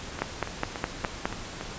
two click trains, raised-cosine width 0.5 ms, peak -10 / -18 dBFS, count 6 / 6, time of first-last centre 0.22-1.255 / 0.19-1.61 s, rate 4.83 / 3.52 Hz, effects pink hiss -39 dBFS RMS until 1.78 s + resampled to 16000 Hz

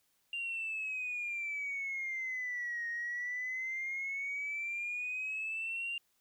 sine exponential two-way sweep, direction down then up, 2794 to 1864.7 to 2794 Hz, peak -34 dBFS, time 0.33-5.98 s, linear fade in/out 2 ms, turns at 2.88 s, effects tanh soft clip ceiling -31 dBFS + white hiss -75 dBFS RMS until 6.2 s

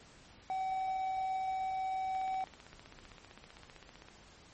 triangle tone, 759 Hz, F#5, 44 cents sharp, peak -31 dBFS, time 0.5-2.44 s, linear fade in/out 0 ms
click train, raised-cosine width 0.3 ms, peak -35 dBFS, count 31, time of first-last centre 2.15-4.085 s, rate 15.5 Hz
effects pink hiss -58 dBFS RMS until 4.53 s + MP3 32 kbps

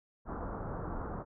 pink low-pass noise, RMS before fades -39 dBFS, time 0.25-1.25 s, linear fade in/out 50 ms, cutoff 1400 Hz, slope 48 dB/octave, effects none

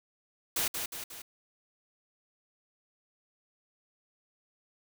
white noise with echo, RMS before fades -30 dBFS, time 0.56-0.68 s, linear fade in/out 5 ms, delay 180 ms, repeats 3, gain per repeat -5 dB, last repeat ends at 1.22 s, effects none

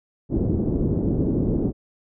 white low-pass noise, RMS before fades -22 dBFS, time 0.29-1.73 s, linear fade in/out 50 ms, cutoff 360 Hz, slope 24 dB/octave, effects none

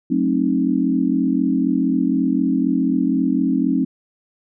sine chord, F# diminished seventh, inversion none, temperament equal with one note detuned, 185 / 220 / 267.1 / 311.1 Hz, F#3 / A3 / C4 / Eb4, 0 / 0 / +36 / 0 cents, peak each -23 / -23 / -18 / -22 dBFS, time 0.1-3.85 s, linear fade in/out 10 ms, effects none

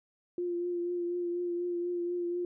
sine tone with vibrato, 350 Hz, F4, 4 cents sharp, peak -30 dBFS, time 0.38-2.45 s, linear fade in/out 2 ms, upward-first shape triangle, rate 4.1 Hz, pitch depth 26 cents each way, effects none

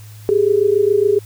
sine tone pair together, 394.9 / 422.1 Hz, G4 / G#4, +13 / +28 cents, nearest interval minor second, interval 115 cents, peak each -14 dBFS, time 0.29-1.19 s, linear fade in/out 0 ms, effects added 106 Hz sine -35 dBFS peak until 1.25 s + white hiss -46 dBFS RMS until 1.25 s

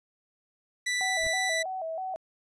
sawtooth tone, 1975.5 Hz, B6, in tune, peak -23 dBFS, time 0.86-1.63 s, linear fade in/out 10 ms
sine tone with vibrato, 698.5 Hz, F5, in tune, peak -31 dBFS, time 1.01-2.16 s, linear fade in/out 0 ms, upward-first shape square, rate 3.1 Hz, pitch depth 130 cents each way
brown noise with exponential growth, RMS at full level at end -37 dBFS, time 1.15-1.27 s, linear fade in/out 1 ms, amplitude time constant 25 ms
effects resampled to 22050 Hz

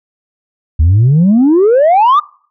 sine exponential sweep, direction up, 73.4 to 1244.5 Hz, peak -3 dBFS, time 0.79-2.2 s, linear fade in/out 10 ms, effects noise-tail reverb RT60 0.5 s tail -24 dB re dry + tanh soft clip ceiling -3 dBFS

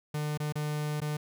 45% pulse tone with dropouts, 150 Hz, D3, 37 cents sharp, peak -30 dBFS, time 0.14-1.17 s, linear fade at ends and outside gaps 5 ms, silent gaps 0.375-0.4 / 0.524-0.555 / 1.004-1.016 s, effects none

